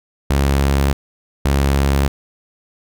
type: tone pair in turn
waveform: sawtooth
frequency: 69.3 / 69.3 Hz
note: C#2 / C#2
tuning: 0 / 0 cents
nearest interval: unison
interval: 0 cents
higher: neither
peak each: -9 dBFS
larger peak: neither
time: 0.3-0.93 / 1.45-2.08 s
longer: neither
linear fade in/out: 5 ms
effects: none